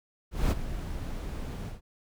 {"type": "noise with ADSR envelope", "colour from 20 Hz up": "brown", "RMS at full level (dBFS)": -22, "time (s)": [0.31, 1.81], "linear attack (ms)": 200, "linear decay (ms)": 29, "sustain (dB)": -13, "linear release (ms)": 140, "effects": []}